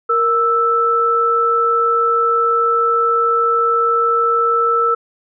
sine tone pair together, 466.2 / 1319.9 Hz, A#4 / E6, 0 / +2 cents, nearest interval octave + tritone, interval 1802 cents, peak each -18 / -13 dBFS, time 0.09-4.95 s, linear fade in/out 10 ms, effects none

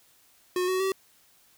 square tone with pitch steps, 362.8 / 373 / 383.5 Hz, F#4 / F#4 / G4, -34 / +14 / -38 cents, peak -25 dBFS, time 0.56-0.92 s, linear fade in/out 2 ms, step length 120 ms, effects white hiss -61 dBFS RMS until 1.57 s

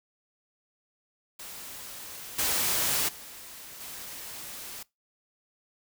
white noise with level steps, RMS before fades -42 / -27 / -45 / -41 dBFS, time 1.39-4.83 s, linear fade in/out 5 ms, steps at 2.38 / 3.08 / 3.8 s, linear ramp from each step 10 ms, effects noise-tail reverb RT60 0.2 s tail -22 dB re dry

